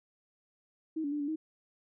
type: tone with pitch steps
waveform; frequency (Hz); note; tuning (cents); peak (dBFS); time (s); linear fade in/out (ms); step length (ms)
sine; 317.5 / 285.7 / 295.2 / 286.8 / 314.6; D#4 / D4 / D4 / D4 / D#4; +35 / -48 / +9 / -41 / +19; -31; 0.96-1.36; 10; 80
effects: none